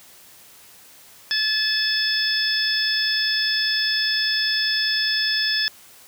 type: harmonic tone with a mistuned harmonic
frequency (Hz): 865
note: A5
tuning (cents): -30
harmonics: 2 / 3 / 4 / 5 / 6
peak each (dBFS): -24 / -33 / -26 / -33 / -22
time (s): 1.31-5.68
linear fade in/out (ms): 0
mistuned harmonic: 5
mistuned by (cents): +80
effects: white hiss -48 dBFS RMS until 6.07 s + high-pass 60 Hz 12 dB/octave